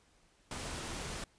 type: noise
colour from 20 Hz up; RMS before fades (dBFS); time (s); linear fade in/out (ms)
pink; -41; 0.51-1.24; 2
effects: pink hiss -68 dBFS RMS until 1.38 s + resampled to 22050 Hz